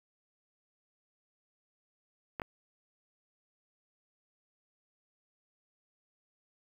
clicks, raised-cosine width 0.5 ms, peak -21 dBFS, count 2, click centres 2.398 / 2.418 s, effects 8-bit

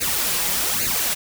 white noise with flanger, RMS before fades -22 dBFS, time 0-1.15 s, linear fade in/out 20 ms, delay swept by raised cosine 0.44 to 6.04 ms, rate 1.2 Hz, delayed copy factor +0.75, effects none

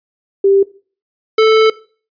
sine / square tone pair in turn, 393.4 / 439.4 Hz, G4 / A4, +6 / -2 cents, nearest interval major second, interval 192 cents, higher second, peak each -7 dBFS, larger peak neither, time 0.44-0.63 / 1.38-1.7 s, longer second, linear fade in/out 5 ms, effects noise-tail reverb RT60 0.4 s tail -19 dB re dry + resampled to 11025 Hz

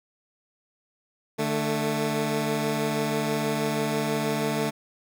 15% pulse tone pair together, 149 / 220.4 Hz, D3 / A3, +25 / +3 cents, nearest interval perfect fifth, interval 678 cents, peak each -22 / -20 dBFS, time 1.38-4.71 s, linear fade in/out 20 ms, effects none

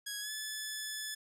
10% pulse tone with pitch glide, 1661.2 to 1728.7 Hz, G#6 to A6, 0 to -31 cents, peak -29 dBFS, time 0.06-1.15 s, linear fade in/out 10 ms, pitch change +69 cents, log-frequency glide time 0.2-0.31 s, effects none

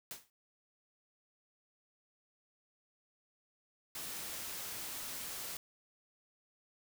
white noise with exponential decay, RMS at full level -41 dBFS, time 0.11-0.3 s, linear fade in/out 0 ms, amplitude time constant 41 ms
white noise, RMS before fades -43 dBFS, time 3.95-5.57 s, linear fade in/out 2 ms
effects none

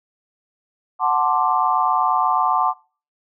sine chord, D dominant seventh, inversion first, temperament equal, 740 / 880 / 1046.5 / 1174.7 Hz, F#5 / A5 / C6 / D6, 0 / 0 / 0 / 0 cents, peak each -21 dBFS, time 0.99-2.74 s, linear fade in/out 50 ms, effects noise-tail reverb RT60 0.4 s tail -24 dB re dry

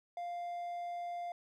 triangle tone, 698.5 Hz, F5, in tune, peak -36 dBFS, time 0.17-1.32 s, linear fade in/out 2 ms, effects none

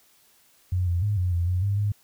sine tone with pitch steps, 91 / 87 / 103.7 / 90.3 / 86.2 / 90.6 / 100.2 / 103.2 Hz, F#2 / F2 / G#2 / F#2 / F2 / F#2 / G2 / G#2, -28 / -6 / -2 / -42 / -22 / -36 / +38 / -10 cents, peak -21 dBFS, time 0.72-1.92 s, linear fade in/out 5 ms, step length 150 ms, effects white hiss -60 dBFS RMS until 2.03 s

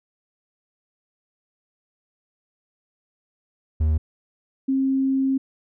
triangle / sine tone pair in turn, 77.78 / 267.6 Hz, D#2 / C4, 0 / +39 cents, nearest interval octave + major sixth, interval 2139 cents, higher second, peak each -15 / -18 dBFS, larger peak first, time 3.8-3.98 / 4.68-5.38 s, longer second, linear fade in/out 10 ms, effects none

